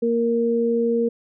sine tone pair together, 233 / 466.2 Hz, A#3 / A#4, -1 / 0 cents, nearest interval octave, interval 1201 cents, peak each -22 / -19 dBFS, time 0.02-1.09 s, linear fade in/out 10 ms, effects none

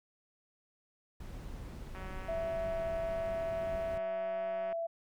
brown noise, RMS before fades -44 dBFS, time 1.2-3.98 s, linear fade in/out 5 ms
click train, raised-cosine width 0.5 ms, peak -33 dBFS, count 523, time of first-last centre 1.95-4.727 s, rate 188 Hz
sine tone with pitch glide, 661 to 667.9 Hz, E5 to E5, +5 to +23 cents, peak -33 dBFS, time 2.28-4.87 s, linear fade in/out 10 ms, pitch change +18 cents, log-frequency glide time 3.93-4.43 s
effects none

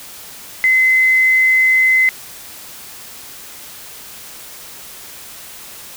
sine tone, 2047 Hz, C7, 38 cents flat, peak -9 dBFS, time 0.64-2.09 s, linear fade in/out 0 ms, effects white hiss -35 dBFS RMS until 5.96 s

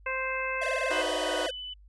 harmonic tone, 523.3 Hz, C5, in tune, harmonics 1 / 2 / 3 / 4 / 5, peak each -35 / -35 / -35 / -35 / -35 dBFS, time 0.06-1.02 s, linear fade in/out 5 ms
square tone with vibrato, 587.3 Hz, D5, in tune, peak -31 dBFS, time 0.61-1.51 s, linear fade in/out 10 ms, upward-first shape sine, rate 20 Hz, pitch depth 260 cents each way
15% pulse chord, B major, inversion first, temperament equal, 311.1 / 370 / 493.9 Hz, D#4 / F#4 / B4, 0 / 0 / 0 cents, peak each -29 dBFS, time 0.9-1.47 s, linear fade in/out 10 ms
sine tone with pitch glide, 3015 to 2996 Hz, F#7 to F#7, +32 to +21 cents, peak -36 dBFS, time 0.92-1.74 s, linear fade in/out 10 ms, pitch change -11 cents, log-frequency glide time 1.18-1.59 s
effects added 50 Hz sine -51 dBFS peak until 1.88 s + resampled to 24000 Hz

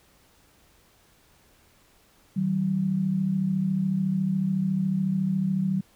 sine tone pair together, 156.4 / 190.35 Hz, D#3 / F#3, +9 / +49 cents, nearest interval minor third, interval 340 cents, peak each -29 / -23 dBFS, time 2.36-5.81 s, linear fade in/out 10 ms, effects pink hiss -60 dBFS RMS until 5.95 s

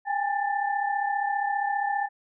sine tone cluster, 803 / 838 / 1768 Hz, G5 / G#5 / A6, +41 / +15 / +8 cents, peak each -26 / -30 / -32 dBFS, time 0.05-2.09 s, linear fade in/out 50 ms, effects none

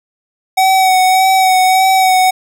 square tone with vibrato, 753 Hz, F#5, 30 cents sharp, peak -8 dBFS, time 0.57-2.31 s, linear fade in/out 10 ms, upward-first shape sine, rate 1.7 Hz, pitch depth 23 cents each way, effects none

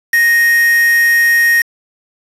triangle tone with quantisation, 1864.7 Hz, A#6, in tune, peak -6 dBFS, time 0.13-1.62 s, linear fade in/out 5 ms, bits 3, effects resampled to 32000 Hz

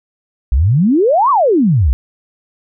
sine exponential two-way sweep, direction up then down, 56.2 to 1174.7 to 56.2 Hz, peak -8 dBFS, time 0.52-1.93 s, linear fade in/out 0 ms, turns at 1.3 s, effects none

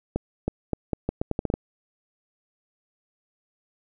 accelerating click train, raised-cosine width 2 ms, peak -11 dBFS, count 11, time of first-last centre 0.16-1.54 s, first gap 320 ms, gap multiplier 0.79, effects none

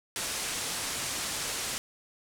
white low-pass noise, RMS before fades -34 dBFS, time 0.16-1.78 s, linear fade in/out 0 ms, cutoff 9900 Hz, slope 24 dB/octave, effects none

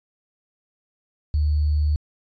sine tone with sample-and-hold, 75 Hz, D2, 37 cents sharp, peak -17 dBFS, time 1.34-1.96 s, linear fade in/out 0 ms, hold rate 4410 Hz, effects resampled to 16000 Hz

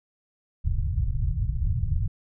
pink low-pass noise, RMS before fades -25 dBFS, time 0.64-2.08 s, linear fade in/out 10 ms, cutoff 140 Hz, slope 48 dB/octave, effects none

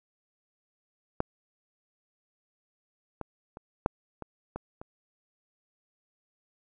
clicks, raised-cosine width 1 ms, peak -12 / -21 / -28 / -9 / -24 / -21 / -27 dBFS, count 7, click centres 1.204 / 3.213 / 3.571 / 3.861 / 4.223 / 4.56 / 4.815 s, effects none

